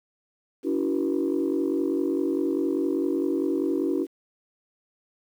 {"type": "tone cluster", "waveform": "sine", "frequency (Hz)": [283.1, 327.9, 378.4, 478.4], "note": ["C#4", "E4", "F#4", "A#4"], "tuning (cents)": [37, -9, 39, 45], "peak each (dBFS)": [-26, -26, -27, -33], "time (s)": [0.63, 4.07], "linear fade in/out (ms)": 50, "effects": ["tanh soft clip ceiling -15 dBFS", "9-bit"]}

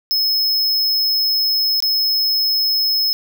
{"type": "tone with dropouts", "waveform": "square", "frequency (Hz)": 5180, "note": "E8", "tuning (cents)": -31, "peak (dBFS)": -15, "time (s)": [0.11, 3.13], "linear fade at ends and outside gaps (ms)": 0, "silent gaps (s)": [1.803, 1.824], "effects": ["9-bit"]}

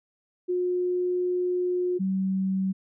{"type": "tone pair in turn", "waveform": "sine", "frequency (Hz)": [359.9, 190.65], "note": ["F#4", "G3"], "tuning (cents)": [-48, -48], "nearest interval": "major seventh", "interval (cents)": 1100, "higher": "first", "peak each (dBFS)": -23, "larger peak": "neither", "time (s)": [[0.48, 1.99], [1.99, 2.73]], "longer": "first", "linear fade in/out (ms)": 20, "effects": []}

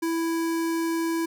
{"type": "tone with notch filter", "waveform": "square", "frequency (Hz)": 330.4, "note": "E4", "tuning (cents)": 4, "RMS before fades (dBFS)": -26, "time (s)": [0.02, 1.26], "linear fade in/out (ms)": 10, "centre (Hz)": 3300, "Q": 2, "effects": []}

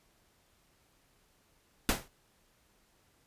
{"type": "noise with exponential decay", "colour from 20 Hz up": "pink", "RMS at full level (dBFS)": -24, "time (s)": [1.89, 2.08], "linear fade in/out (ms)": 0, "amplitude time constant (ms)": 41, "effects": ["pink hiss -69 dBFS RMS until 3.26 s", "resampled to 32000 Hz"]}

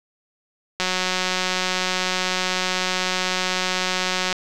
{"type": "click train", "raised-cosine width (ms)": 0.2, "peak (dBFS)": -5, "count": 650, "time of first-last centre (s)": [0.8, 4.327], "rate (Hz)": 184, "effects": []}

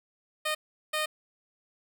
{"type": "tone bursts at uneven times", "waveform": "10% pulse", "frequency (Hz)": 615, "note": "D#5", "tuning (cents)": -20, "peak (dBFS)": -19, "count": 2, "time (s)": [[0.45, 0.55], [0.93, 1.06]], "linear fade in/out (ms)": 10, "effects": []}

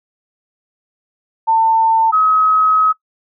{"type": "tone pair in turn", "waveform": "sine", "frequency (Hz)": [897, 1274.1], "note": ["A5", "D#6"], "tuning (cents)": [33, 41], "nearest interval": "tritone", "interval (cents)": 608, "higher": "second", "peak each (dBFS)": -9, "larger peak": "neither", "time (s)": [[1.47, 2.12], [2.12, 2.93]], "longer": "second", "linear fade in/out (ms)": 20, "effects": ["noise-tail reverb RT60 0.1 s tail -21 dB re dry"]}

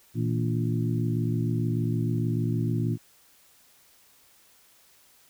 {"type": "harmonic tone with a mistuned harmonic", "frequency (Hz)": 58.27, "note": "A#1", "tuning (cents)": 0, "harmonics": [2, 3, 4, 5, 6], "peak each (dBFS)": [-26, -30, -32, -34, -36], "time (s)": [0.14, 2.98], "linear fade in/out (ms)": 50, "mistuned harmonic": 3, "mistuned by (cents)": -120, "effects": ["white hiss -59 dBFS RMS until 5.29 s"]}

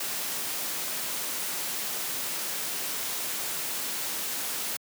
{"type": "noise", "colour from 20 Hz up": "white", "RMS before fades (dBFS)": -32, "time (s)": [0, 4.77], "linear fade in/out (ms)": 5, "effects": ["high-pass 150 Hz 12 dB/octave"]}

